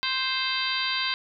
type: harmonic tone with a mistuned harmonic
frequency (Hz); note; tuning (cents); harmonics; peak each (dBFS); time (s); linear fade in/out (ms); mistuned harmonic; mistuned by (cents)
523.3; C5; 0; 2 / 3 / 4 / 5 / 6 / 7 / 8 / 9; -33 / -33 / -33 / -33 / -33 / -33 / -33 / -33; 0.03-1.14; 0; 8; -74
effects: none